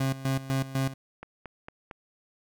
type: tone with tremolo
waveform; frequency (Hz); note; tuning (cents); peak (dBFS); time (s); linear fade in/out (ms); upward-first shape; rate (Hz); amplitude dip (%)
30% pulse; 134.1; C3; +43; -22; 0-0.94; 5; square; 4; 80
type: click train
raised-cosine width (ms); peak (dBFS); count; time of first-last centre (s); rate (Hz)
0.5; -25; 4; 1.23-1.912; 4.4
effects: none